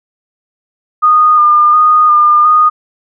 sine tone with vibrato, 1219 Hz, D#6, 36 cents flat, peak -4 dBFS, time 1.02-2.7 s, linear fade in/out 20 ms, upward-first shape square, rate 1.4 Hz, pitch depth 20 cents each way, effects none

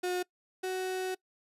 35% pulse tone pair in turn, 361 / 372.7 Hz, F#4 / F#4, -43 / +13 cents, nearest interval minor second, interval 56 cents, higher second, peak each -28 / -30 dBFS, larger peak first, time 0.03-0.23 / 0.63-1.15 s, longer second, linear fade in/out 10 ms, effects noise-tail reverb RT60 0.1 s tail -23 dB re dry + resampled to 32000 Hz

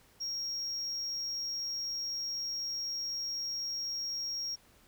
sine tone, 5588 Hz, F8, in tune, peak -31 dBFS, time 0.2-4.56 s, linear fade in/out 20 ms, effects tanh soft clip ceiling -33 dBFS + pink hiss -63 dBFS RMS until 4.87 s

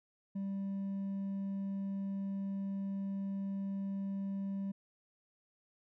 sine tone with hard clipping, 196 Hz, G3, in tune, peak -36 dBFS, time 0.35-4.72 s, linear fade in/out 10 ms, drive 2 dB, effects none

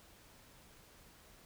silence, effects pink hiss -61 dBFS RMS until 1.45 s

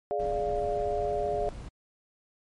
sine chord, D diminished, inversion second, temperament equal with one note detuned, 416.5 / 587.3 / 698.5 Hz, Ab4 / D5 / F5, +5 / 0 / 0 cents, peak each -31 dBFS, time 0.11-1.49 s, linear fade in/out 0 ms
brown noise, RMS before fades -39 dBFS, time 0.19-1.69 s, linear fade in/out 10 ms
effects MP3 48 kbps

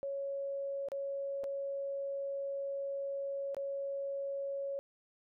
sine tone with dropouts, 554.4 Hz, C#5, in tune, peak -35 dBFS, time 0.03-4.79 s, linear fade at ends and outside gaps 0 ms, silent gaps 0.886-0.918 / 1.436-1.441 / 3.546-3.567 s, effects none

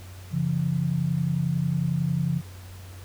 sine tone pair together, 138.91 / 170 Hz, C#3 / F3, +4 / -46 cents, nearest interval minor third, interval 350 cents, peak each -25 dBFS, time 0.31-2.42 s, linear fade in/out 50 ms, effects added 92 Hz sine -40 dBFS peak until 3.04 s + pink hiss -49 dBFS RMS until 3.04 s

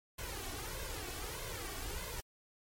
pink noise with flanger, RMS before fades -42 dBFS, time 0.18-2.21 s, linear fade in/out 10 ms, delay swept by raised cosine 1.9 to 2.7 ms, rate 1.6 Hz, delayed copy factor +0.75, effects MP3 64 kbps

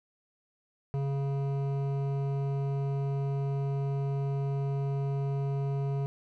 sine tone with hard clipping, 138.59 Hz, C#3, in tune, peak -30 dBFS, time 0.94-6.06 s, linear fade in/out 0 ms, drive 12 dB, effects none

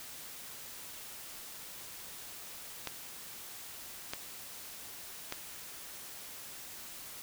clicks, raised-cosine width 0.2 ms, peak -18 dBFS, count 3, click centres 2.873 / 4.135 / 5.324 s, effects white hiss -47 dBFS RMS until 7.22 s

